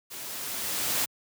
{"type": "noise with level ramp", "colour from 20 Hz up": "white", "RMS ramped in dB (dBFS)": [-40, -26], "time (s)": [0.1, 1.06], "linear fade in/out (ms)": 20, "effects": ["high-pass 80 Hz 12 dB/octave"]}